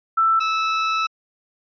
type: tone pair in turn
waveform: sine / sawtooth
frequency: 1328 / 1309 Hz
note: E6 / E6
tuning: +12 / -13 cents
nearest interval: unison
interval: 25 cents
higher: first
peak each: -14 / -15 dBFS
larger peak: first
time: 0.17-0.4 / 0.4-1.07 s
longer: second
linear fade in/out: 10 ms
effects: resampled to 11025 Hz